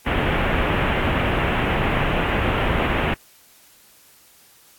pink low-pass noise, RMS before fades -21 dBFS, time 0.06-3.14 s, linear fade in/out 5 ms, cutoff 3000 Hz, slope 48 dB/octave, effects white hiss -52 dBFS RMS until 4.78 s + AAC 64 kbps

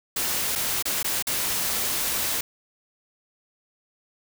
white noise with dropouts, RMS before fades -26 dBFS, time 0.16-2.41 s, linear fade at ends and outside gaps 5 ms, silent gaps 0.554-0.557 / 0.825-0.854 / 1.029-1.044 / 1.225-1.269 s, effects none

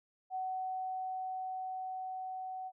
sine tone with level ramp, 750 Hz, F#5, 23 cents sharp, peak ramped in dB -34 to -39 dBFS, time 0.3-2.72 s, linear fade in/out 50 ms, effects none

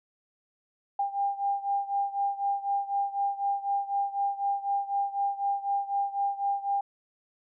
sine beating tone pair, 798 / 802 Hz, G5 / G5, +31 / +39 cents, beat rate 4 Hz, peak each -28 / -31 dBFS, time 0.99-6.81 s, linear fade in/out 5 ms, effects none

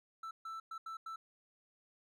triangle tone bursts at uneven times, 1326 Hz, E6, 10 cents sharp, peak -40 dBFS, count 5, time 0.23-0.31 / 0.45-0.6 / 0.71-0.78 / 0.86-0.97 / 1.06-1.16 s, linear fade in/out 5 ms, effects none

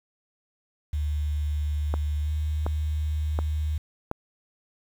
sine tone with pitch glide, 74.4 to 76.36 Hz, D2 to D#2, +23 to -32 cents, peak -24 dBFS, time 0.93-3.78 s, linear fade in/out 5 ms, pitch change +45 cents, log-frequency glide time 2.22-2.3 s
click train, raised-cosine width 1 ms, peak -15 dBFS, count 4, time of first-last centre 1.94-4.114 s, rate 1.38 Hz
effects 8-bit

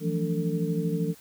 sine tone cluster, 164.4 / 177.1 / 217 / 287.8 / 448.3 Hz, E3 / F3 / A3 / D4 / A4, -4 / +24 / -24 / -35 / +32 cents, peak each -28 / -30 / -35 / -34 / -32 dBFS, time 0-1.15 s, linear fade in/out 50 ms, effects white hiss -53 dBFS RMS until 1.2 s

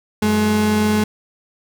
35% pulse tone pair together, 94.6 / 212.4 Hz, F#2 / G#3, +39 / +39 cents, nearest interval octave + major second, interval 1400 cents, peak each -23 / -13 dBFS, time 0.22-1.04 s, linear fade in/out 5 ms, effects none

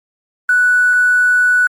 triangle tone with hard clipping, 1480 Hz, F#6, in tune, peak -9 dBFS, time 0.49-1.67 s, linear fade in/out 2 ms, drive 3 dB, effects Opus 24 kbps

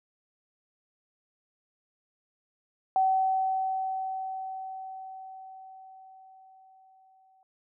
sine tone with exponential decay, 761 Hz, F#5, 48 cents sharp, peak -20 dBFS, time 2.96-7.43 s, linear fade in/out 1 ms, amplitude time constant 970 ms, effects none

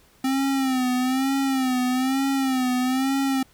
square tone with vibrato, 261.6 Hz, C4, in tune, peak -21 dBFS, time 0.24-3.43 s, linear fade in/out 5 ms, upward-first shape sine, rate 1.1 Hz, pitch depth 75 cents each way, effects pink hiss -57 dBFS RMS until 3.53 s

